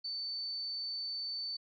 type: tone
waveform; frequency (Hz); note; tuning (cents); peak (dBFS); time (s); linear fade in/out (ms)
sine; 4529; C#8; +36; -36; 0.04-1.57; 10
effects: none